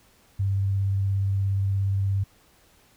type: tone with vibrato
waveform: sine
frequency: 98 Hz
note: G2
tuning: in tune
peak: -21 dBFS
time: 0.39-2.24 s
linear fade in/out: 10 ms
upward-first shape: square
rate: 17 Hz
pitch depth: 10 cents each way
effects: pink hiss -59 dBFS RMS until 2.96 s